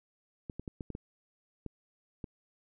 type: clicks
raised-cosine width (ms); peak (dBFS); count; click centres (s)
3; -26; 8; 0.498 / 0.596 / 0.678 / 0.808 / 0.903 / 0.951 / 1.663 / 2.242
effects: none